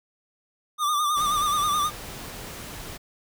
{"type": "tone with vibrato", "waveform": "square", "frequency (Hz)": 1195, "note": "D6", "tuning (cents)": 30, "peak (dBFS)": -22, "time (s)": [0.78, 1.91], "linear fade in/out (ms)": 50, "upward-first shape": "sine", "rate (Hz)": 9.4, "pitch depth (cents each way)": 58}
{"type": "noise", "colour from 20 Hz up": "pink", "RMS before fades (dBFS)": -38, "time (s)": [1.16, 2.98], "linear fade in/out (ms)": 20}
{"effects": []}